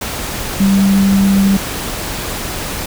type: tone in noise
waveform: sine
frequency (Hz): 196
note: G3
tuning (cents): 0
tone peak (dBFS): -8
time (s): 0.6-1.57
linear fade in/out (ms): 5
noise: pink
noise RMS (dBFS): -22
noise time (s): 0.01-2.86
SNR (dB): +11
effects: none